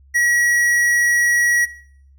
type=tone with hard clipping; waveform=sine; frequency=1917 Hz; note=A#6; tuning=48 cents sharp; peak=-15 dBFS; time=0.14-1.66 s; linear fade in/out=20 ms; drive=12 dB; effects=noise-tail reverb RT60 0.6 s tail -19 dB re dry + added 68 Hz sine -46 dBFS peak until 2.18 s